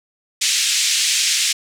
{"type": "band-pass noise", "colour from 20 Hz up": "white", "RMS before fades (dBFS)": -18, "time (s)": [0.41, 1.53], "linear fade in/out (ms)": 10, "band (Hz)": [2200, 7700], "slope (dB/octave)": 24, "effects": []}